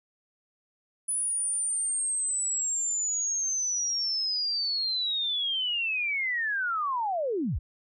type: linear sweep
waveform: sine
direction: down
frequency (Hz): 9956 to 36.71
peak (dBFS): -26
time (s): 1.08-7.59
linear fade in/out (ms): 10
effects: none